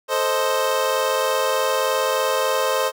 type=chord; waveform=25% pulse; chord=A diminished; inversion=none; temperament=equal; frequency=440 / 523.3 / 622.3 Hz; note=A4 / C5 / Eb5; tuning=0 / 0 / 0 cents; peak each=-22 / -17 / -21 dBFS; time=0.08-2.92 s; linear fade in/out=50 ms; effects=none